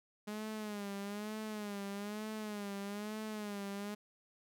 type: tone with vibrato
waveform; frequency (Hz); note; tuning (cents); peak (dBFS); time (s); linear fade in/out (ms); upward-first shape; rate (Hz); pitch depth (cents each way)
sawtooth; 207.7; G#3; 0; -36; 0.27-3.95; 10; sine; 1.1; 77
effects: none